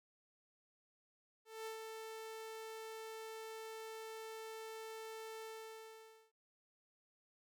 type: tone with ADSR envelope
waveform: sawtooth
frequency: 443.2 Hz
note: A4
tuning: 13 cents sharp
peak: -39 dBFS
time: 1.45-6.32 s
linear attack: 210 ms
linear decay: 110 ms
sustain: -4 dB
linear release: 880 ms
effects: none